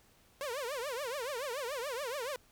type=tone with vibrato; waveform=sawtooth; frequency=523.3 Hz; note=C5; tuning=in tune; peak=-32 dBFS; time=0.41-2.36 s; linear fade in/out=0 ms; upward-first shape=triangle; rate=7 Hz; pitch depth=280 cents each way; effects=pink hiss -65 dBFS RMS until 2.51 s